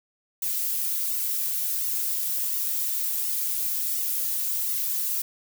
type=noise with flanger; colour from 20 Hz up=violet; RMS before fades=-27 dBFS; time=0.42-5.22 s; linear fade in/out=5 ms; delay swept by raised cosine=1.2 to 5.5 ms; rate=1.4 Hz; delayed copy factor=-1; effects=none